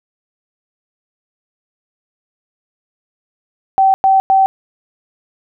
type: tone bursts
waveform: sine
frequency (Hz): 771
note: G5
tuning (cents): -29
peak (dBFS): -7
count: 3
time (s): 3.78-4.46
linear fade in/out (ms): 0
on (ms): 160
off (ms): 100
effects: none